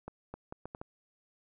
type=accelerating click train; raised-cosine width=1 ms; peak=-27 dBFS; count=6; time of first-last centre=0.08-0.815 s; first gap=260 ms; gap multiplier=0.71; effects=none